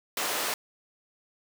pink high-pass noise, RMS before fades -30 dBFS, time 0.17-0.54 s, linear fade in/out 2 ms, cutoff 520 Hz, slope 12 dB/octave, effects none

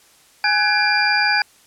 sine tone cluster, 830 / 1505 / 1676 / 2379 / 4795 Hz, G#5 / F#6 / G#6 / D7 / D8, -1 / +29 / +15 / +22 / +35 cents, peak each -21 dBFS, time 0.44-1.42 s, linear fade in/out 2 ms, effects white hiss -52 dBFS RMS until 1.66 s + low-pass 11000 Hz 12 dB/octave

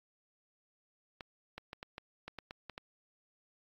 clicks, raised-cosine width 0.3 ms, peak -27 dBFS, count 10, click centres 1.208 / 1.58 / 1.731 / 1.829 / 1.981 / 2.28 / 2.387 / 2.509 / 2.697 / 2.779 s, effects AAC 64 kbps

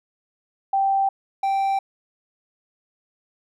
sine / triangle tone pair in turn, 782 / 782 Hz, G5 / G5, -4 / -4 cents, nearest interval unison, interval 0 cents, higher neither, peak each -17 / -17 dBFS, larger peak neither, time 0.73-1.09 / 1.43-1.79 s, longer neither, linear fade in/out 5 ms, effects none

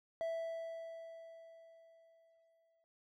triangle tone with exponential decay, 659.3 Hz, E5, in tune, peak -33 dBFS, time 0.21-2.84 s, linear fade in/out 0 ms, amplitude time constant 570 ms, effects none

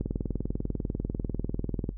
click train, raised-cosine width 3 ms, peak -17 dBFS, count 39, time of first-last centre 0.01-1.891 s, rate 20.2 Hz, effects noise-tail reverb RT60 0.1 s tail -18 dB re dry + added 46 Hz sine -36 dBFS peak until 1.97 s

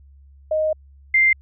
sine tone pair in turn, 622.3 / 2093 Hz, D#5 / C7, 0 / 0 cents, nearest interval octave + major sixth, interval 2100 cents, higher second, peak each -17 / -12 dBFS, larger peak second, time 0.51-0.73 / 1.14-1.33 s, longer first, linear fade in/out 5 ms, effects added 69 Hz sine -45 dBFS peak until 1.41 s

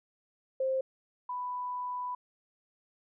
sine tone pair in turn, 527 / 992 Hz, C5 / B5, +12 / +7 cents, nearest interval major seventh, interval 1095 cents, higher second, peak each -27 / -33 dBFS, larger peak first, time 0.6-0.81 / 1.29-2.15 s, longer second, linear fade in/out 5 ms, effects none

